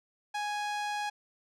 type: tone with low-pass filter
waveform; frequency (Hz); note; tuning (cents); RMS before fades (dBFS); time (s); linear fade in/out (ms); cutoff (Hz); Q
sawtooth; 830.6; G#5; 0; -34; 0.34-1.1; 10; 7100; 0.56
effects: none